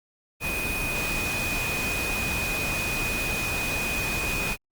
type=tone in noise; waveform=sine; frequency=2489 Hz; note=D#7; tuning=in tune; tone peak=-28 dBFS; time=0.4-4.57 s; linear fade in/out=50 ms; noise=pink; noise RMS=-30 dBFS; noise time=0.4-4.57 s; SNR=-1 dB; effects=Opus 32 kbps